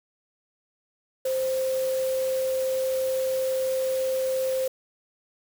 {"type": "tone in noise", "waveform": "sine", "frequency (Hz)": 523.3, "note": "C5", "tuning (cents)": 0, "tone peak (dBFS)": -23, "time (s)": [1.25, 4.68], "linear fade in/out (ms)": 5, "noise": "white", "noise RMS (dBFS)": -39, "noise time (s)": [1.25, 4.68], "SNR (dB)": 13, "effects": []}